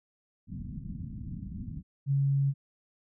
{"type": "low-pass noise", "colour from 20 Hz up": "white", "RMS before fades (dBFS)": -39, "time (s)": [0.47, 1.83], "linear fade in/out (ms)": 50, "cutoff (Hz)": 230, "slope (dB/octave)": 48}
{"type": "tone", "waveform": "sine", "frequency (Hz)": 138.6, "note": "C#3", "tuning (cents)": 0, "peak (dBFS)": -23, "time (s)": [2.06, 2.54], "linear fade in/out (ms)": 50}
{"effects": []}